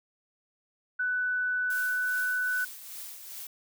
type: tone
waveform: sine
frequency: 1493 Hz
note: F#6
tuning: 15 cents sharp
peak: -26 dBFS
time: 0.99-2.65 s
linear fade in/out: 10 ms
type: noise with tremolo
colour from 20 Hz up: blue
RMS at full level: -40 dBFS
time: 1.7-3.47 s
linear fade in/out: 2 ms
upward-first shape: triangle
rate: 2.5 Hz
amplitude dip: 55%
effects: none